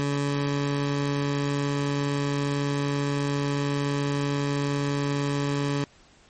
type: tone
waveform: 20% pulse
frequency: 142.2 Hz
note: C#3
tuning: 45 cents sharp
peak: -19 dBFS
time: 0-5.84 s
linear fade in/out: 0 ms
effects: pink hiss -56 dBFS RMS until 6.29 s + MP3 32 kbps